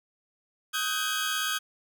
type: tone cluster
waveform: sawtooth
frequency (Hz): 1259 / 1519 / 1596 / 3310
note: D#6 / F#6 / G6 / G#7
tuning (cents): +20 / +45 / +31 / -6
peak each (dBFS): -29 / -29 / -31 / -29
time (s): 0.73-1.59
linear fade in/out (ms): 20
effects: none